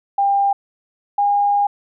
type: tone pair in turn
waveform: sine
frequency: 798 / 812.9 Hz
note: G5 / G#5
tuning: +31 / -37 cents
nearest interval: unison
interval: 32 cents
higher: second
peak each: -13 dBFS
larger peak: neither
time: 0.18-0.53 / 1.18-1.67 s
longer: second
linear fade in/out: 5 ms
effects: none